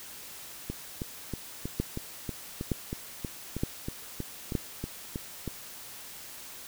two click trains, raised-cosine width 3 ms, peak -20 / -14 dBFS, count 16 / 4, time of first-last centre 0.7-5.477 / 1.8-4.552 s, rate 3.14 / 1.09 Hz, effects white hiss -45 dBFS RMS until 6.67 s

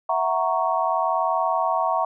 sine chord, F# dominant seventh, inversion third, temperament equal, 659.3 / 740 / 932.3 / 1108.7 Hz, E5 / F#5 / A#5 / C#6, 0 / 0 / 0 / 0 cents, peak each -25 dBFS, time 0.09-2.05 s, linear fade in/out 5 ms, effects none

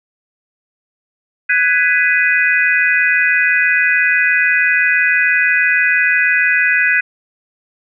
sine chord, G# minor seventh, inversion third, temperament just, 1495.1 / 1661.2 / 1993.5 / 2492 Hz, F#6 / G#6 / B6 / D#7, +18 / 0 / +16 / +2 cents, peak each -16 dBFS, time 1.49-7.01 s, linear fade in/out 10 ms, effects none

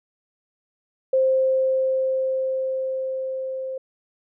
sine tone with level ramp, 525 Hz, C5, 6 cents sharp, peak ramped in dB -15 to -27 dBFS, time 1.13-3.78 s, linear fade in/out 5 ms, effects none

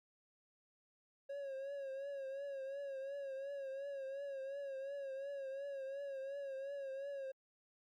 triangle tone with vibrato, 549 Hz, C#5, 17 cents flat, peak -40 dBFS, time 1.29-7.32 s, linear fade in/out 10 ms, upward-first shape triangle, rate 2.8 Hz, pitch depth 67 cents each way, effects Opus 48 kbps

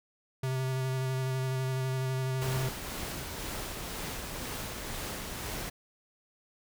square tone with vibrato, 130.81 Hz, C3, in tune, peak -30 dBFS, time 0.43-2.69 s, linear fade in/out 5 ms, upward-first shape square, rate 12 Hz, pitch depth 13 cents each way
pink noise with tremolo, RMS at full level -37 dBFS, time 2.41-5.7 s, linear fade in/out 10 ms, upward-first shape sine, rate 2 Hz, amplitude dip 25%
effects none

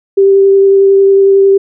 sine tone with vibrato, 392 Hz, G4, in tune, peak -3 dBFS, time 0.17-1.58 s, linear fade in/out 10 ms, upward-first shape triangle, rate 11 Hz, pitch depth 12 cents each way, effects none

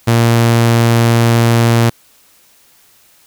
sawtooth tone, 116.54 Hz, A#2, in tune, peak -4 dBFS, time 0.07-1.9 s, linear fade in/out 10 ms, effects white hiss -49 dBFS RMS until 3.26 s

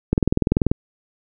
click train, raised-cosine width 3 ms, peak -3 dBFS, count 13, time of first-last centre 0.13-0.715 s, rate 20.5 Hz, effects none

